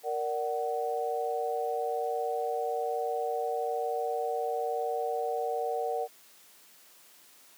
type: chord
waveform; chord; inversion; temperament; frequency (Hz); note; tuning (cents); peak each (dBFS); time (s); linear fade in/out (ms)
sine; Bb augmented; none; equal with one note detuned; 466.2 / 587.3 / 748.6; Bb4 / D5 / F#5; 0 / 0 / +20; -32 / -36 / -32; 0.03-6.08; 50
effects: white hiss -57 dBFS RMS until 7.57 s + high-pass 200 Hz 12 dB/octave